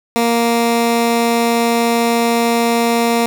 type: tone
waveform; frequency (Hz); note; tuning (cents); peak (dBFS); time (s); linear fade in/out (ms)
15% pulse; 233.5; A#3; +3; -6; 0.16-3.26; 0
effects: 7-bit